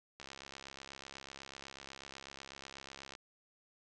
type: click train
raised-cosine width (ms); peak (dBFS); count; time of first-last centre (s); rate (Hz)
0.2; -30; 202; 0.2-3.152; 68.1
effects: resampled to 22050 Hz + 12-bit